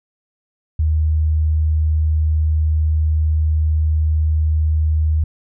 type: tone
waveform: sine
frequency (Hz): 77.78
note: D#2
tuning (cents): 0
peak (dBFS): -13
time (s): 0.79-5.24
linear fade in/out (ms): 5
effects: none